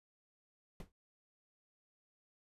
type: noise with exponential decay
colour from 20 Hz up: brown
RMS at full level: -42 dBFS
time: 0.8-0.92 s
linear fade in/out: 2 ms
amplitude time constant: 24 ms
effects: resampled to 32000 Hz